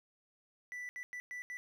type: tone bursts at uneven times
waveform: triangle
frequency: 1975.5 Hz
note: B6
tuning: in tune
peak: -39 dBFS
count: 5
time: 0.72-0.89 / 0.96-1.03 / 1.13-1.2 / 1.31-1.42 / 1.5-1.57 s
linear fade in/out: 0 ms
effects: none